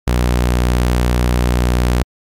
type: tone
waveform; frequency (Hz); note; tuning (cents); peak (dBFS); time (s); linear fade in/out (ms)
sawtooth; 60.9; B1; -24; -8; 0.07-2.03; 5
effects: MP3 96 kbps